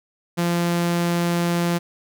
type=tone; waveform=sawtooth; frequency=172.3 Hz; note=F3; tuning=23 cents flat; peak=-15 dBFS; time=0.37-1.79 s; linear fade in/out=20 ms; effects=none